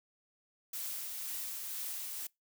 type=noise with tremolo; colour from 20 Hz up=blue; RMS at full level=-39 dBFS; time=0.73-2.27 s; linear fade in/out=5 ms; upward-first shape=triangle; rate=2 Hz; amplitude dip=30%; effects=noise-tail reverb RT60 0.2 s tail -25 dB re dry